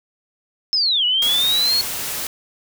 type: linear two-way sweep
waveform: sine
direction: down then up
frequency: 5300 to 2894 to 4380 Hz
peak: -15 dBFS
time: 0.73-1.81 s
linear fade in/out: 0 ms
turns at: 1.05 s
type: noise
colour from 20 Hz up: white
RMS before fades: -26 dBFS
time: 1.22-2.27 s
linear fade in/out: 2 ms
effects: none